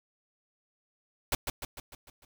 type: noise with echo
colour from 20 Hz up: pink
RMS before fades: -28 dBFS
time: 1.32-1.35 s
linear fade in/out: 2 ms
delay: 150 ms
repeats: 6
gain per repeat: -5 dB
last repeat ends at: 2.25 s
effects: none